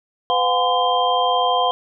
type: tone cluster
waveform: sine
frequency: 504 / 718 / 810 / 1022 / 3179 Hz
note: B4 / F5 / G#5 / C6 / G7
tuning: +35 / +48 / -43 / -41 / +24 cents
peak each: -23 / -19 / -27 / -20 / -24 dBFS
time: 0.3-1.71 s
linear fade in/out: 0 ms
effects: none